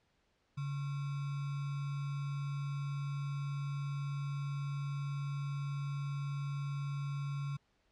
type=tone with sample-and-hold; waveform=sine; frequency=140.9 Hz; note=C#3; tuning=29 cents sharp; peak=-35 dBFS; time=0.57-7.57 s; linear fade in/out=10 ms; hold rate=1225 Hz; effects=pink hiss -75 dBFS RMS until 7.91 s + low-pass 5000 Hz 12 dB/octave